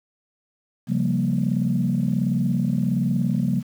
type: chord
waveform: sine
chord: G half-diminished seventh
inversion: second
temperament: equal with one note detuned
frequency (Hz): 135.9 / 174.61 / 196 / 233.1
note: Db3 / F3 / G3 / Bb3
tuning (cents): -34 / 0 / 0 / 0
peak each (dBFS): -24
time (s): 0.87-3.63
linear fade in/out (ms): 50
effects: tanh soft clip ceiling -11 dBFS + 8-bit